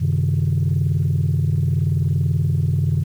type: tone cluster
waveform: sine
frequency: 94.7 / 132.7 / 153.5 Hz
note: F#2 / C3 / D#3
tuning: +41 / +25 / -23 cents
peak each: -19 dBFS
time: 0-3.04 s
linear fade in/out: 20 ms
effects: tanh soft clip ceiling -11 dBFS + 8-bit